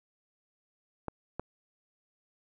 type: clicks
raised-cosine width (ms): 1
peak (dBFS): -20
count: 2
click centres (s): 1.083 / 1.396
effects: none